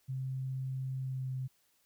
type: tone with pitch glide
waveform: sine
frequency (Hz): 131.6 to 130.24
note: C3 to C3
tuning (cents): +10 to -8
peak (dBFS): -34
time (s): 0.08-1.48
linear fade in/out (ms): 20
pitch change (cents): -18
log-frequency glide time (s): 0.99-1.3
effects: white hiss -72 dBFS RMS until 1.85 s